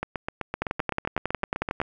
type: two click trains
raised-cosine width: 0.5 ms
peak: -10 / -13 dBFS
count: 14 / 15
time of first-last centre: 0.62-1.802 / 0.03-1.816 s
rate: 11 / 7.84 Hz
effects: none